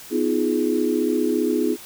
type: chord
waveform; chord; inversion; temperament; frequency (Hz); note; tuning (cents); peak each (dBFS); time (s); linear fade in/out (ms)
sine; F half-diminished seventh; second; just; 251.4 / 314.3 / 349.2 / 419.1; Cb4 / Eb4 / F4 / Ab4; +31 / +18 / 0 / +16; -24 / -23 / -24 / -24; 0.1-1.77; 50
effects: white hiss -41 dBFS RMS until 1.85 s